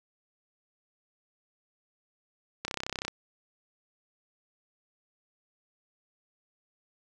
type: click train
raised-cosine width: 0.2 ms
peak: -15 dBFS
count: 15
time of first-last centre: 2.65-3.081 s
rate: 32.5 Hz
effects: none